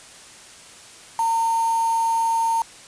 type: tone with quantisation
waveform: sine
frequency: 912 Hz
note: A#5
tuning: 38 cents flat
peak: -18 dBFS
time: 1.19-2.62 s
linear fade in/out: 2 ms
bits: 5
effects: white hiss -44 dBFS RMS until 2.87 s + resampled to 22050 Hz